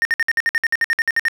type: tone bursts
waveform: triangle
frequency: 1834 Hz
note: A#6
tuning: 29 cents flat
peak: -12 dBFS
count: 15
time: 0.02-1.283 s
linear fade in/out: 0 ms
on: 31 ms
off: 57 ms
effects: none